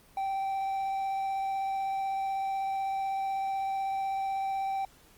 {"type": "tone with vibrato", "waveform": "triangle", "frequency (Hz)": 778, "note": "G5", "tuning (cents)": -13, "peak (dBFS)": -27, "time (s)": [0.17, 4.85], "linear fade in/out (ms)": 2, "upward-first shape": "triangle", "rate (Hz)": 16, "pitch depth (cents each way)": 10, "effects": ["pink hiss -59 dBFS RMS until 5.17 s", "Opus 32 kbps"]}